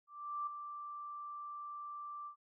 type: tone with ADSR envelope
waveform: sine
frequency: 1174.7 Hz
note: D6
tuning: in tune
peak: -35 dBFS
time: 0.07-2.36 s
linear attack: 400 ms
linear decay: 4 ms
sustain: -8 dB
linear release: 94 ms
effects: none